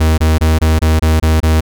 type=tone bursts; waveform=45% pulse; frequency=79.2 Hz; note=D#2; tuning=31 cents sharp; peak=-8 dBFS; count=8; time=0-1.608 s; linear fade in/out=10 ms; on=180 ms; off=24 ms; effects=none